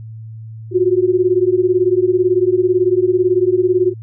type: beating tone pair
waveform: sine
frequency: 355.9 / 373.9 Hz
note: F4 / F#4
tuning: +33 / +18 cents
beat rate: 18 Hz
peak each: -14 dBFS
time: 0.71-3.94 s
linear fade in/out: 50 ms
effects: added 111 Hz sine -29 dBFS peak until 4.02 s